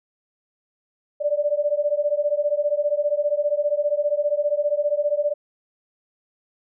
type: beating tone pair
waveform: sine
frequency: 580 / 595 Hz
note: D5 / D5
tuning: -22 / +22 cents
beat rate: 15 Hz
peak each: -22 / -22 dBFS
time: 1.2-5.34 s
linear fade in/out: 20 ms
effects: none